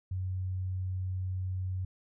sine tone, 92.9 Hz, F#2, 7 cents sharp, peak -31 dBFS, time 0.11-1.85 s, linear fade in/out 5 ms, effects none

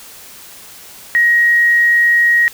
sine tone, 1889 Hz, A#6, 22 cents sharp, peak -8 dBFS, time 1.15-2.48 s, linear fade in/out 0 ms, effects white hiss -37 dBFS RMS until 2.53 s

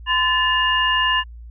sine tone cluster, 1022 / 1746 / 2834 Hz, C6 / A6 / F7, -41 / -14 / +25 cents, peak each -20 dBFS, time 0.06-1.24 s, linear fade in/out 50 ms, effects added 58 Hz sine -35 dBFS peak until 1.5 s

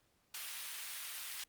pink high-pass noise, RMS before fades -44 dBFS, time 0.34-1.44 s, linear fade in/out 5 ms, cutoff 2100 Hz, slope 12 dB/octave, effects pink hiss -75 dBFS RMS until 1.48 s + Opus 48 kbps

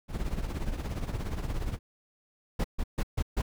brown noise with tremolo, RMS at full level -29 dBFS, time 0.08-1.79 s, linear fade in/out 50 ms, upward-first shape triangle, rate 17 Hz, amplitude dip 75%
brown noise bursts, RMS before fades -27 dBFS, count 5, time 2.59-3.42 s, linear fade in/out 10 ms, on 54 ms, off 140 ms
effects none

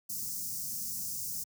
white band-stop noise, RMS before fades -37 dBFS, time 0.09-1.44 s, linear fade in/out 10 ms, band 240 to 5100 Hz, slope 48 dB/octave, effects high-pass 80 Hz 12 dB/octave

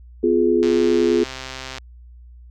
sine chord, F diminished, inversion second, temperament just, 251.4 / 349.2 / 419.1 Hz, Cb4 / F4 / Ab4, +31 / 0 / +16 cents, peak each -21 / -17 / -18 dBFS, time 0.23-1.24 s, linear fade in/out 10 ms
click train, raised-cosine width 0.2 ms, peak -14 dBFS, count 152, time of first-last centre 0.63-1.783 s, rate 131 Hz
effects added 60 Hz sine -40 dBFS peak until 2.5 s

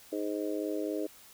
harmonic tone, 103.83 Hz, G#2, in tune, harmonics 3 / 4 / 5 / 6, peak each -34 / -36 / -38 / -40 dBFS, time 0.12-1.07 s, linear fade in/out 10 ms, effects white hiss -55 dBFS RMS until 1.33 s

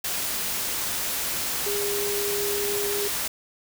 sine tone in noise, 407.1 Hz, G#4, 35 cents flat, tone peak -27 dBFS, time 1.66-3.08 s, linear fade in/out 5 ms, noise white, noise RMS -28 dBFS, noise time 0.04-3.28 s, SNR -2 dB, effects none

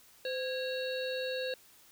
harmonic tone with a mistuned harmonic, 548 Hz, C#5, 20 cents flat, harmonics 1 / 3 / 5 / 7 / 8, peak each -34 / -42 / -44 / -43 / -45 dBFS, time 0.25-1.54 s, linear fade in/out 2 ms, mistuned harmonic 1, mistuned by -110 cents, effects white hiss -60 dBFS RMS until 1.91 s

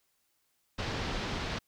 pink low-pass noise, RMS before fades -35 dBFS, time 0.78-1.59 s, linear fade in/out 10 ms, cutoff 5000 Hz, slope 24 dB/octave, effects white hiss -75 dBFS RMS until 1.67 s

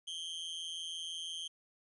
40% pulse tone with amplitude modulation, 3163 Hz, G7, 15 cents sharp, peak -35 dBFS, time 0.07-1.48 s, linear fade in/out 10 ms, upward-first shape sine, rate 166 Hz, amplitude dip 85%, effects resampled to 24000 Hz + 12-bit

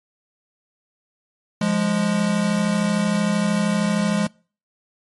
square tone pair together, 174.65 / 207.7 Hz, F3 / G#3, 0 / 0 cents, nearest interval minor third, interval 300 cents, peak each -23 / -20 dBFS, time 1.61-4.27 s, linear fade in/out 5 ms, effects noise-tail reverb RT60 0.4 s tail -25 dB re dry + MP3 48 kbps

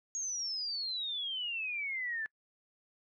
sine exponential sweep, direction down, 6645 to 1729 Hz, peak -34 dBFS, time 0.15-2.26 s, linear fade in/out 0 ms, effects noise-tail reverb RT60 0.1 s tail -26 dB re dry

